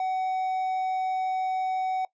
triangle tone, 751 Hz, F#5, 26 cents sharp, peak -23 dBFS, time 0-2.05 s, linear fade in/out 2 ms, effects noise-tail reverb RT60 0.1 s tail -20 dB re dry + resampled to 16000 Hz

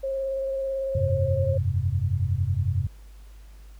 sine tone with vibrato, 538 Hz, C5, 48 cents sharp, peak -25 dBFS, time 0.03-1.58 s, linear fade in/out 10 ms, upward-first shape square, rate 18 Hz, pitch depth 12 cents each way
sine chord, F suspended second, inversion none, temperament just, 87.31 / 98.22 / 130.96 Hz, F2 / G2 / C3, 0 / +4 / +2 cents, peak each -26 / -25 / -28 dBFS, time 0.95-2.87 s, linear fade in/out 5 ms
effects added 50 Hz sine -43 dBFS peak until 3.79 s + pink hiss -59 dBFS RMS until 3.79 s

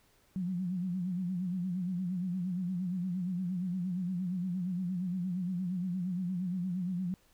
sine tone with vibrato, 181.2 Hz, F#3, 36 cents flat, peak -31 dBFS, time 0.36-7.14 s, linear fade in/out 0 ms, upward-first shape sine, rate 8.6 Hz, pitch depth 87 cents each way, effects pink hiss -67 dBFS RMS until 7.33 s

